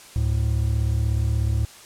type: tone pair together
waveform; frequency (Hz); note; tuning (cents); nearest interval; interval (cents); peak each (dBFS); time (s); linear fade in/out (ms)
triangle; 71.7 / 108.21; D2 / A2; -41 / -28; perfect fifth; 713; -20; 0.16-1.65; 0
effects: white hiss -45 dBFS RMS until 1.85 s + low-pass 10000 Hz 12 dB/octave